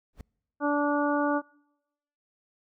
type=noise with exponential growth; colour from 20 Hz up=brown; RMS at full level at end=-38 dBFS; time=0.13-0.21 s; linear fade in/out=2 ms; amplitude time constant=17 ms
type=harmonic tone; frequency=290.7 Hz; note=D4; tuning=18 cents flat; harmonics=1 / 2 / 3 / 4 / 5; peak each=-26 / -29 / -31 / -32 / -33 dBFS; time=0.6-1.42 s; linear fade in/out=50 ms
effects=noise-tail reverb RT60 0.9 s tail -26 dB re dry